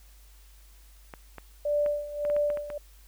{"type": "clicks", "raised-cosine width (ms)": 0.5, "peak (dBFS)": -25, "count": 9, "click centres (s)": [1.138, 1.383, 1.862, 2.251, 2.3, 2.365, 2.502, 2.573, 2.702]}
{"type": "tone with tremolo", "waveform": "sine", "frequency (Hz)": 587.3, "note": "D5", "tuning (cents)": 0, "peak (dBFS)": -22, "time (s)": [1.65, 2.78], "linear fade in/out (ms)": 5, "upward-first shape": "sine", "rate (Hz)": 1.7, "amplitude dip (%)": 80}
{"effects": ["added 50 Hz sine -51 dBFS peak until 3.07 s", "white hiss -60 dBFS RMS until 3.07 s"]}